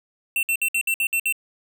square tone bursts, 2700 Hz, E7, 41 cents sharp, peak -20 dBFS, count 8, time 0.36-1.325 s, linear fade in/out 2 ms, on 69 ms, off 59 ms, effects none

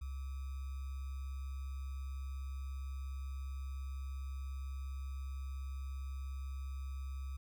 sine tone with sample-and-hold, 67.2 Hz, C2, 47 cents sharp, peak -39 dBFS, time 0.01-7.37 s, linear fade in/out 10 ms, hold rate 1225 Hz, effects none

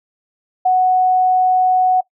sine tone, 740 Hz, F#5, in tune, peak -10 dBFS, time 0.65-2.01 s, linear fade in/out 10 ms, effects noise-tail reverb RT60 0.1 s tail -20 dB re dry

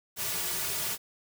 white noise with comb filter, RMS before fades -32 dBFS, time 0.16-0.98 s, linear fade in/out 50 ms, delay 3.8 ms, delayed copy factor -0.8, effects none

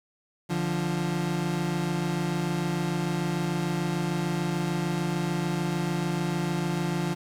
30% pulse tone pair together, 147.97 / 174.7 Hz, D3 / F3, +13 / +1 cents, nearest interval minor third, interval 288 cents, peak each -28 / -25 dBFS, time 0.49-7.15 s, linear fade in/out 20 ms, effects low-pass 11000 Hz 12 dB/octave + 8-bit

